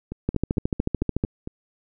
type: two click trains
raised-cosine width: 3 ms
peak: -9 / -18 dBFS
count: 14 / 7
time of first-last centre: 0.29-1.239 / 0.12-1.474 s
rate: 13.7 / 4.43 Hz
effects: none